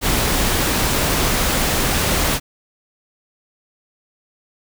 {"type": "noise", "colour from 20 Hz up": "pink", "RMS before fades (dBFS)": -18, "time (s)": [0.01, 2.4], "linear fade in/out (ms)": 50, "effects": []}